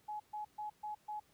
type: tone bursts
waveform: sine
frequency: 845 Hz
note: G#5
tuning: 30 cents sharp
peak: -39 dBFS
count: 5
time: 0.08-1.2 s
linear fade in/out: 10 ms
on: 120 ms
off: 130 ms
effects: pink hiss -70 dBFS RMS until 1.33 s + high-pass 60 Hz 12 dB/octave